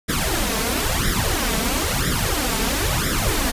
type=noise with flanger; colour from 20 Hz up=pink; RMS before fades=-21 dBFS; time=0.08-3.52 s; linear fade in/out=20 ms; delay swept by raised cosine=0.55 to 4.55 ms; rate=1 Hz; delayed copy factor=+0.85; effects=resampled to 32000 Hz